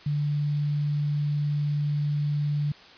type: tone with quantisation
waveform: sine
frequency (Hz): 146.83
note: D3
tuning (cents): 0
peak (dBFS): -23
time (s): 0.06-2.72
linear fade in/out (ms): 5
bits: 8
effects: white hiss -49 dBFS RMS until 2.97 s + resampled to 11025 Hz